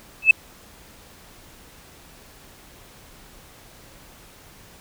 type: tone with exponential growth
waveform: sine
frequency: 2613 Hz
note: E7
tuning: 16 cents flat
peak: -3 dBFS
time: 0.22-0.31 s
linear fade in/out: 5 ms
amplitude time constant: 19 ms
effects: tanh soft clip ceiling -1 dBFS + pink hiss -48 dBFS RMS until 4.8 s